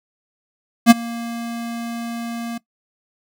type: tone with ADSR envelope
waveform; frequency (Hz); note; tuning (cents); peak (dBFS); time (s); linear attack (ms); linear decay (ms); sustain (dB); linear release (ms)
square; 233.3; A#3; +2; -3; 0.86-2.58; 46; 23; -23; 7
effects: noise-tail reverb RT60 0.1 s tail -19 dB re dry